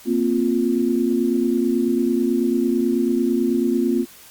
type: chord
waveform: sine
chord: Bb suspended second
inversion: none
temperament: just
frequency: 233.1 / 262.2 / 349.6 Hz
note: Bb3 / C4 / F4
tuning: 0 / +4 / +2 cents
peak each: -21 dBFS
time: 0.05-4.06 s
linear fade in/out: 50 ms
effects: white hiss -45 dBFS RMS until 4.3 s + Opus 48 kbps